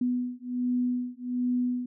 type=beating tone pair; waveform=sine; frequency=246.9 / 248.2 Hz; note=B3 / B3; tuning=0 / +9 cents; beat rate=1.3 Hz; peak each=-29 dBFS; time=0.01-1.86 s; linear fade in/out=5 ms; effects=none